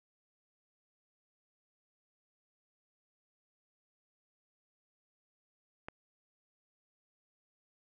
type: click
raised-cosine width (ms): 0.5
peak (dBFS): -26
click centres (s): 5.885
effects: none